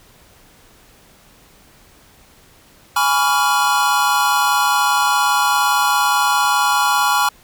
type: chord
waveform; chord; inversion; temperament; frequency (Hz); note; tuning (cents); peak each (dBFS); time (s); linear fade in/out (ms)
square; C# dominant seventh; second; equal with one note detuned; 830.6 / 987.8 / 1132.7 / 1396.9; G#5 / B5 / C#6 / E#6; 0 / 0 / +37 / 0; -20; 2.96-7.29; 5
effects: pink hiss -49 dBFS RMS until 7.43 s